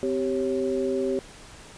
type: tone cluster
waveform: sine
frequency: 258.3 / 390 / 548 Hz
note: C4 / G4 / C#5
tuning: -22 / -9 / -20 cents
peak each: -29 / -25 / -30 dBFS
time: 0.03-1.19 s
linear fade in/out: 0 ms
effects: pink hiss -46 dBFS RMS until 1.77 s + resampled to 22050 Hz